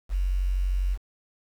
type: tone with quantisation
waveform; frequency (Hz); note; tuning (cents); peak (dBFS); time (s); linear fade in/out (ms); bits
sine; 46.23; F#1; -1; -22; 0.09-0.98; 50; 8
effects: none